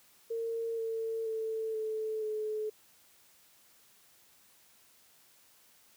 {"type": "tone with pitch steps", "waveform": "sine", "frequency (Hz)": [457.3, 450.2, 443.3, 436.4, 429.6], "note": ["A#4", "A4", "A4", "A4", "A4"], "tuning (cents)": [-33, 40, 13, -14, -41], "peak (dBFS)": -32, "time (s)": [0.3, 2.7], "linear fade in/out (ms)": 10, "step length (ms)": 480, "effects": ["white hiss -63 dBFS RMS until 5.96 s", "high-pass 60 Hz 12 dB/octave"]}